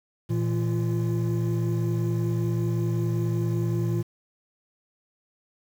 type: tone cluster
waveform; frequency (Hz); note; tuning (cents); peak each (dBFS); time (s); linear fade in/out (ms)
triangle; 116.5 / 166.9 / 344.2; A#2 / E3 / F4; -1 / +22 / -25; -22 / -26 / -28; 0.29-4.03; 20
effects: tanh soft clip ceiling -15 dBFS + 8-bit